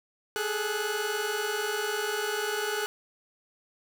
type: tone cluster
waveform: sawtooth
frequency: 412.3 / 432.5 / 1475 Hz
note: G#4 / A4 / F#6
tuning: -13 / -30 / -6 cents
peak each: -29 dBFS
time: 0.36-2.86 s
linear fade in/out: 0 ms
effects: none